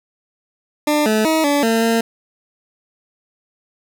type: tone with pitch steps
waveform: 20% pulse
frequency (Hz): 298.6 / 216.6 / 318.1 / 287.3 / 226.5 / 228.3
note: D4 / A3 / D#4 / D4 / A#3 / A#3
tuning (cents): +29 / -27 / +38 / -38 / -50 / -36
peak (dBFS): -9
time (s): 0.87-2.01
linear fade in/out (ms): 5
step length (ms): 190
effects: none